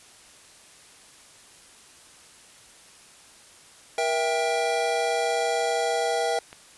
square chord, E diminished, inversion second, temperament just, 474.7 / 659.3 / 791.1 Hz, Bb4 / E5 / G5, +31 / 0 / +16 cents, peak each -28 / -28 / -28 dBFS, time 3.98-6.39 s, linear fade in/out 2 ms
click, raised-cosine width 0.3 ms, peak -25 dBFS, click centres 6.529 s
effects white hiss -51 dBFS RMS until 6.77 s + resampled to 24000 Hz

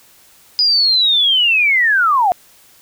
sine linear sweep, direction down, 4978 to 688 Hz, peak -10 dBFS, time 0.59-2.32 s, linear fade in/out 0 ms, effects white hiss -48 dBFS RMS until 2.81 s

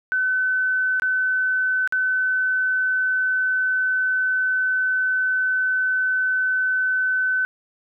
sine tone with dropouts, 1515 Hz, F#6, 40 cents sharp, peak -18 dBFS, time 0.12-7.45 s, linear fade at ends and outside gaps 0 ms, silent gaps 0.998-1.021 / 1.875-1.924 s, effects none

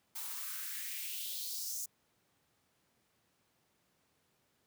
blue noise with high-pass filter sweep, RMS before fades -41 dBFS, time 0.15-1.86 s, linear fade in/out 10 ms, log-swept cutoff 820 to 6700 Hz, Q 3.3, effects pink hiss -75 dBFS RMS until 4.66 s + high-pass 100 Hz 12 dB/octave

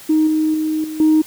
sine tone with level steps, 311.7 Hz, D#4, 3 cents sharp, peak -10 / -13 / -16 / -24 / -8 dBFS, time 0.09-1.22 s, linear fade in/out 10 ms, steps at 0.27 / 0.54 / 0.84 / 1 s, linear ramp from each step 2 ms, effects tanh soft clip ceiling -6 dBFS + white hiss -39 dBFS RMS until 1.26 s

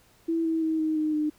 sine tone with pitch steps, 329.6 / 324.1 / 318.7 / 313.4 / 308.2 / 303.1 Hz, E4 / E4 / D#4 / D#4 / D#4 / D#4, 0 / -29 / +42 / +13 / -16 / -45 cents, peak -23 dBFS, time 0.28-1.3 s, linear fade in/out 10 ms, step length 170 ms, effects pink hiss -60 dBFS RMS until 1.38 s

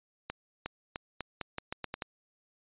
accelerating click train, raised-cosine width 0.3 ms, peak -19 dBFS, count 10, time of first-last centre 0.3-2.022 s, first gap 360 ms, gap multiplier 0.83, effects resampled to 8000 Hz

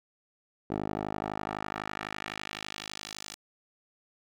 10% pulse tone with band-pass filter sweep, 51.91 Hz, G#1, in tune, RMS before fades -37 dBFS, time 0.7-3.35 s, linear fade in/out 5 ms, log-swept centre 440 to 6400 Hz, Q 1.1, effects none

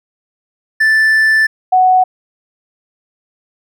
triangle / sine tone pair in turn, 1761 / 741.8 Hz, A6 / F#5, +1 / +4 cents, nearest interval octave + minor third, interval 1497 cents, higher first, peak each -6 dBFS, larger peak neither, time 0.8-1.47 / 1.72-2.04 s, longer first, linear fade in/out 10 ms, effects none

